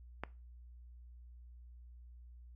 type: click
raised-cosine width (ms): 0.5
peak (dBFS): -23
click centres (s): 0.236
effects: noise-tail reverb RT60 0.3 s tail -20 dB re dry + added 60 Hz sine -52 dBFS peak until 2.55 s